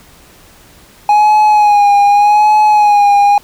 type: tone with vibrato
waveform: triangle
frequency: 830.6 Hz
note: G#5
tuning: in tune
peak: -3 dBFS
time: 1.09-3.38 s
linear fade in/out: 2 ms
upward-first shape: sine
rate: 0.84 Hz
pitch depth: 42 cents each way
effects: pink hiss -42 dBFS RMS until 3.43 s